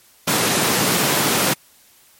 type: high-pass noise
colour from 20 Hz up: pink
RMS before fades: -18 dBFS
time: 0.27-1.54 s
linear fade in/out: 10 ms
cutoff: 140 Hz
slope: 24 dB/octave
effects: white hiss -52 dBFS RMS until 2.19 s + MP3 64 kbps